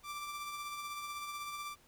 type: tone with tremolo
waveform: sawtooth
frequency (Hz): 1174.7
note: D6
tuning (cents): 0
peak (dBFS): -35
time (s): 0.03-1.76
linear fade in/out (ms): 50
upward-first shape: triangle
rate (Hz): 16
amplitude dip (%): 40
effects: pink hiss -65 dBFS RMS until 1.87 s